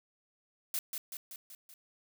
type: noise with echo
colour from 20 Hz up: blue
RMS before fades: -34 dBFS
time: 0.74-0.79 s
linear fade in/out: 2 ms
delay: 190 ms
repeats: 5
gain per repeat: -4 dB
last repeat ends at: 1.74 s
effects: none